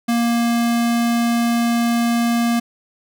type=tone; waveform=square; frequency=234.8 Hz; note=A#3; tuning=13 cents sharp; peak=-16 dBFS; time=0.08-2.6 s; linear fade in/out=10 ms; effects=none